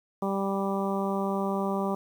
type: harmonic tone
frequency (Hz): 196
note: G3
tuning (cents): 0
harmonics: 1 / 2 / 3 / 4 / 5 / 6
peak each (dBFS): -29 / -32 / -34 / -35 / -36 / -37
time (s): 0.22-1.95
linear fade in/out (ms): 5
effects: 9-bit